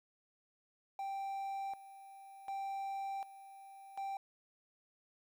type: tone with tremolo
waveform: triangle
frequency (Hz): 784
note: G5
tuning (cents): 0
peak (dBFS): -36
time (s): 0.99-4.17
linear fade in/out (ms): 2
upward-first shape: square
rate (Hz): 0.67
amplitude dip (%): 80
effects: 11-bit